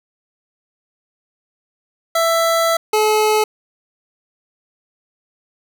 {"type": "tone pair in turn", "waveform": "25% pulse", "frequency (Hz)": [663, 429], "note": ["E5", "A4"], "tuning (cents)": [10, -44], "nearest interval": "minor sixth", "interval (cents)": 754, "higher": "first", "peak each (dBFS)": [-10, -9], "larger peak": "second", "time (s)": [[2.15, 2.77], [2.93, 3.44]], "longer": "first", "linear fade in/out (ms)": 5, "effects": []}